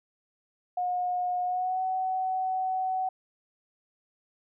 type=tone with pitch glide; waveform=sine; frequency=721 to 750.8 Hz; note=F#5 to F#5; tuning=-45 to +25 cents; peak=-26 dBFS; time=0.77-3.09 s; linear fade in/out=5 ms; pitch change=+70 cents; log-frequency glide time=1.44-1.82 s; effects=none